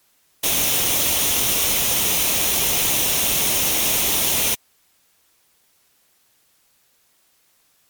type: noise with comb filter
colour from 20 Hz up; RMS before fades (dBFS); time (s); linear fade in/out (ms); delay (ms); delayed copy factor
white; -19; 0.43-4.55; 10; 0.32; +0.5
effects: white hiss -61 dBFS RMS until 7.89 s + MP3 96 kbps